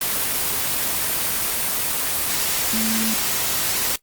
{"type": "tone in noise", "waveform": "sine", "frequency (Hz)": 221.5, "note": "A3", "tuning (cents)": 12, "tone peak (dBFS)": -23, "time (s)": [2.73, 3.14], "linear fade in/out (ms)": 5, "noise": "white", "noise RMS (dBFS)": -22, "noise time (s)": [0.01, 3.96], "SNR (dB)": -4, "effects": ["noise-tail reverb RT60 0.1 s tail -20 dB re dry", "Opus 24 kbps"]}